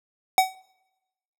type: tone with exponential decay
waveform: square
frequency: 754 Hz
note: F#5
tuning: 32 cents sharp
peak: -12 dBFS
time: 0.38-0.55 s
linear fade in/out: 1 ms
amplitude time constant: 36 ms
effects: noise-tail reverb RT60 1.0 s tail -26 dB re dry